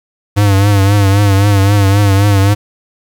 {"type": "tone with vibrato", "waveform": "square", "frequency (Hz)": 100, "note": "G2", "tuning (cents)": 35, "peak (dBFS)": -7, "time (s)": [0.36, 2.55], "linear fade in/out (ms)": 20, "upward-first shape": "triangle", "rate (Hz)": 3.8, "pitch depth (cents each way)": 71, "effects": ["7-bit"]}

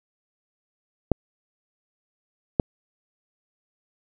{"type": "clicks", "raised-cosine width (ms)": 2, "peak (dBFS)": -4, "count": 2, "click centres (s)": [1.117, 2.598], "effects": []}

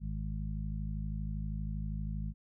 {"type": "harmonic tone", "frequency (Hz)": 52.6, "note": "G#1", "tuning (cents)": 23, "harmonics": [1, 2, 3, 4], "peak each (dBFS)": [-36, -43, -40, -44], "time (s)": [0, 2.34], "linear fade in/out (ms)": 50, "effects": []}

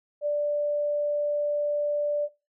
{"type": "tone", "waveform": "sine", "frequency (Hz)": 587.3, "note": "D5", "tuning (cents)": 0, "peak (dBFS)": -23, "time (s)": [0.21, 2.29], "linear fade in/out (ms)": 50, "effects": ["noise-tail reverb RT60 0.3 s tail -20 dB re dry"]}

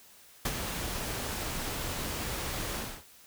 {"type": "noise with ADSR envelope", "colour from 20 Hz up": "pink", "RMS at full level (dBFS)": -29, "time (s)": [0.45, 3.04], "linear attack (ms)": 5, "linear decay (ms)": 44, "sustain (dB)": -6, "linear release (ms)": 270, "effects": ["white hiss -56 dBFS RMS until 3.26 s"]}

